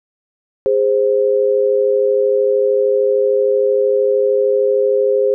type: tone pair together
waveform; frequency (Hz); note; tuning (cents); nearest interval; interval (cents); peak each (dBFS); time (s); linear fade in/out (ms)
sine; 410.2 / 523.3; G#4 / C5; -21 / 0; major third; 421; -14; 0.66-5.34; 0
effects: none